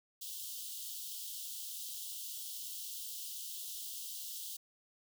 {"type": "high-pass noise", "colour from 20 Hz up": "white", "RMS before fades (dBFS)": -44, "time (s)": [0.21, 4.57], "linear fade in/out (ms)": 10, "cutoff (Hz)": 2900, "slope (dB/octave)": 96, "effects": []}